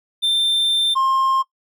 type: tone pair in turn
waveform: triangle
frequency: 3576 / 1063.2 Hz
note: A7 / C6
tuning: +27 / +27 cents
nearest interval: octave + major sixth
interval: 2100 cents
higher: first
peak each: -14 / -13 dBFS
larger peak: second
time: 0.22-0.95 / 0.95-1.43 s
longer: first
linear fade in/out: 20 ms
effects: noise-tail reverb RT60 0.1 s tail -19 dB re dry